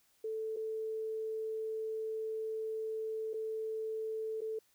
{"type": "tone with dropouts", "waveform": "sine", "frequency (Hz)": 440, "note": "A4", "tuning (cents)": 0, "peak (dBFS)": -35, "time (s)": [0.24, 4.59], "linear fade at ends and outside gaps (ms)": 5, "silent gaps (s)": [[0.563, 0.568], [3.334, 3.34], [4.408, 4.416]], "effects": ["white hiss -71 dBFS RMS until 4.74 s"]}